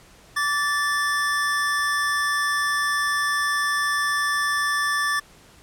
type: tone pair together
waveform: square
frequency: 1158 / 1760 Hz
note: D6 / A6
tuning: -25 / 0 cents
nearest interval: perfect fifth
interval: 725 cents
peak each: -26 / -23 dBFS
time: 0.36-5.2 s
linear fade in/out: 10 ms
effects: pink hiss -51 dBFS RMS until 5.62 s + low-pass 11000 Hz 12 dB/octave